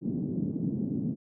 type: band-pass noise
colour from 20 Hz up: pink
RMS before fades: -31 dBFS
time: 0.01-1.16 s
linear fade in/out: 50 ms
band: 160 to 280 Hz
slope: 24 dB/octave
effects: none